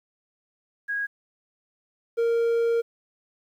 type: tone pair in turn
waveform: sine / triangle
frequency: 1646 / 464.4 Hz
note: G#6 / A#4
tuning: -16 / -7 cents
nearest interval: octave + minor seventh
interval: 2191 cents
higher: first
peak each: -25 / -18 dBFS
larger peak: second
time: 0.88-1.07 / 2.17-2.82 s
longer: second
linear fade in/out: 20 ms
effects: 10-bit